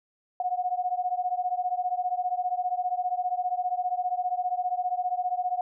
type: beating tone pair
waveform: sine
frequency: 720 / 735 Hz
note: F#5 / F#5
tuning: -47 / -12 cents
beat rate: 15 Hz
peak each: -28 / -29 dBFS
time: 0.4-5.61 s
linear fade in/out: 2 ms
effects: none